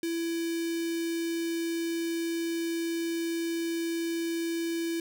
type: tone with notch filter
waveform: square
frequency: 333.3 Hz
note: E4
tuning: 19 cents sharp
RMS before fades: -31 dBFS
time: 0.03-5 s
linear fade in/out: 2 ms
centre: 950 Hz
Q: 0.79
effects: none